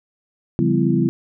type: tone cluster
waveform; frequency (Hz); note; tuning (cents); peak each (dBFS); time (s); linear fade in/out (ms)
sine; 141.8 / 173.6 / 199.1 / 252.7 / 335.6; C#3 / F3 / G3 / B3 / E4; +40 / -10 / +27 / +40 / +31; -21; 0.59-1.09; 0
effects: none